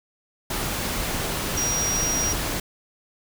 sine tone in noise, 5720 Hz, F8, 41 cents sharp, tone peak -23 dBFS, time 1.57-2.33 s, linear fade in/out 5 ms, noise pink, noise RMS -27 dBFS, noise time 0.5-2.6 s, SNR +1 dB, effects none

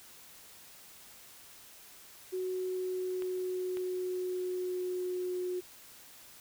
sine tone with pitch glide, 370 to 362.2 Hz, F#4 to F#4, 0 to -37 cents, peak -32 dBFS, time 2.32-5.61 s, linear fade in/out 20 ms, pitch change -37 cents, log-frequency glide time 2.49-5.5 s
clicks, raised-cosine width 0.3 ms, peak -30 dBFS, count 2, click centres 3.222 / 3.771 s
effects white hiss -54 dBFS RMS until 6.4 s

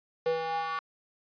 square tone with high-pass filter sweep, 162.1 Hz, E3, 29 cents flat, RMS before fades -31 dBFS, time 0.26-0.79 s, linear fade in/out 0 ms, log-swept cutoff 470 to 1200 Hz, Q 4.9, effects resampled to 11025 Hz

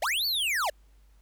square linear two-way sweep, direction up then down, 528 to 4614 to 528 Hz, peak -26 dBFS, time 0.02-0.7 s, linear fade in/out 5 ms, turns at 0.26 s, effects added 50 Hz sine -55 dBFS peak until 1.21 s + pink hiss -69 dBFS RMS until 1.21 s

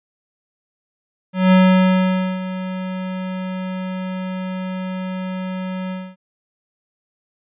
square tone with ADSR envelope, 185.9 Hz, F#3, 8 cents sharp, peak -9 dBFS, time 1.33-6.16 s, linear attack 190 ms, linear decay 870 ms, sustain -15 dB, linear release 250 ms, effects resampled to 8000 Hz

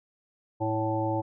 harmonic tone with a mistuned harmonic, 109.4 Hz, A2, 9 cents flat, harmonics 1 / 3 / 5 / 7 / 8, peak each -31 / -30 / -32 / -35 / -32 dBFS, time 0.6-1.22 s, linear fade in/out 20 ms, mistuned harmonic 5, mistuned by +28 cents, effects none

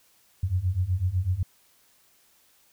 sine beating tone pair, 87.31 / 95.31 Hz, F2 / G2, 0 / -48 cents, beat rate 8 Hz, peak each -27 / -25 dBFS, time 0.43-1.43 s, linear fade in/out 5 ms, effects white hiss -62 dBFS RMS until 2.72 s

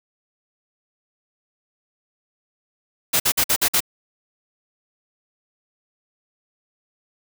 white noise bursts, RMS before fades -18 dBFS, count 6, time 3.13-3.805 s, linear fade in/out 10 ms, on 70 ms, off 51 ms, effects none

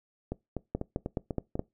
two click trains, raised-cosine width 2 ms, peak -19 / -16 dBFS, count 6 / 5, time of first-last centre 0.32-1.555 / 0.75-1.594 s, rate 4.05 / 4.74 Hz, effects noise-tail reverb RT60 0.2 s tail -22 dB re dry

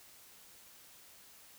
silence, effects white hiss -58 dBFS RMS until 1.58 s

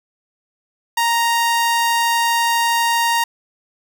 sawtooth tone, 932.3 Hz, A#5, in tune, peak -11 dBFS, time 0.97-3.24 s, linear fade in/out 5 ms, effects none

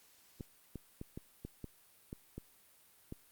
clicks, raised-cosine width 3 ms, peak -30 dBFS, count 9, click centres 0.408 / 0.757 / 1.014 / 1.175 / 1.45 / 1.643 / 2.129 / 2.38 / 3.124 s, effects white hiss -65 dBFS RMS until 3.31 s + Opus 48 kbps

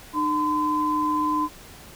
sine tone pair together, 303.5 / 1021 Hz, D#4 / C6, -43 / -43 cents, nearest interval octave + major sixth, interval 2100 cents, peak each -25 / -22 dBFS, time 0.13-1.49 s, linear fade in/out 50 ms, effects pink hiss -45 dBFS RMS until 1.95 s

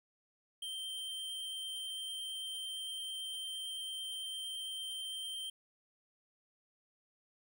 square tone with vibrato, 3136 Hz, G7, in tune, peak -40 dBFS, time 0.62-5.5 s, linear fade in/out 5 ms, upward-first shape sine, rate 8.9 Hz, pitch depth 8 cents each way, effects none

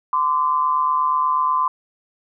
sine tone pair together, 1026.4 / 1174.7 Hz, C6 / D6, -34 / 0 cents, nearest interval major second, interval 234 cents, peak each -17 / -22 dBFS, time 0.13-1.68 s, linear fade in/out 2 ms, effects none

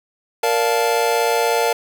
square chord, Bb major seventh, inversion none, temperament just, 466.2 / 582.7 / 699.2 / 874.1 Hz, Bb4 / D5 / F5 / A5, 0 / -14 / +2 / -12 cents, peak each -20 / -25 / -23 / -22 dBFS, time 0.43-1.73 s, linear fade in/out 5 ms, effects none

